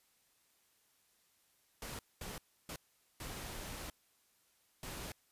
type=noise bursts at uneven times; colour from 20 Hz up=pink; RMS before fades=-45 dBFS; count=5; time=1.82-1.99 / 2.21-2.38 / 2.69-2.76 / 3.2-3.9 / 4.83-5.12 s; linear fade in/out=2 ms; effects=white hiss -73 dBFS RMS until 5.31 s + resampled to 32000 Hz